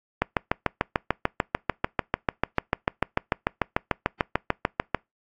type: click train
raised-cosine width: 0.5 ms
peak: -5 dBFS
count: 33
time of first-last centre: 0.22-4.947 s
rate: 6.77 Hz
effects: noise-tail reverb RT60 0.2 s tail -26 dB re dry + AAC 64 kbps